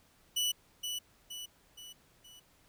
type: tone with echo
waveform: sawtooth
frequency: 2960 Hz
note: F#7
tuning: in tune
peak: -26 dBFS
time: 0.36-0.52 s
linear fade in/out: 10 ms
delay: 470 ms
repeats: 4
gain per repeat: -6 dB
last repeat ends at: 2.4 s
effects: pink hiss -66 dBFS RMS until 2.68 s